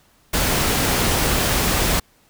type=noise; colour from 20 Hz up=pink; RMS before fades=-19 dBFS; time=0.33-2 s; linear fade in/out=10 ms; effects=pink hiss -57 dBFS RMS until 2.29 s